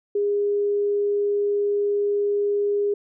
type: tone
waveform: sine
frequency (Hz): 408.4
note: G#4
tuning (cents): -29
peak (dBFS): -19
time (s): 0.15-2.94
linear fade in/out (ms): 5
effects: none